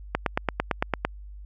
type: click train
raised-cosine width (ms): 0.5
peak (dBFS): -7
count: 9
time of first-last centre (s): 0.15-1.05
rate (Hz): 8.89
effects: added 50 Hz sine -39 dBFS peak until 1.45 s